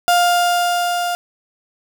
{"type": "tone with level ramp", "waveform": "35% pulse", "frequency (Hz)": 703, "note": "F5", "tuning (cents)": 11, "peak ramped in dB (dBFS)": [-9, -17], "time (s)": [0.08, 1.15], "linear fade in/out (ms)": 0, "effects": []}